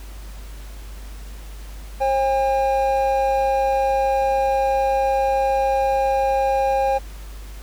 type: tone pair together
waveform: triangle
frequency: 537.7 / 807 Hz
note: C5 / G#5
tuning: +47 / -50 cents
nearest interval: perfect fifth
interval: 703 cents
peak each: -18 / -17 dBFS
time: 2-6.99 s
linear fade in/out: 20 ms
effects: added 50 Hz sine -33 dBFS peak until 7.62 s + pink hiss -45 dBFS RMS until 7.62 s